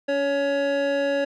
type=tone pair together; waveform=square; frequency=282.4 / 559 Hz; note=C#4 / C#5; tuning=+32 / +14 cents; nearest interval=octave; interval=1182 cents; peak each=-29 / -22 dBFS; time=0.08-1.25 s; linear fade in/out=10 ms; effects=low-pass 3000 Hz 12 dB/octave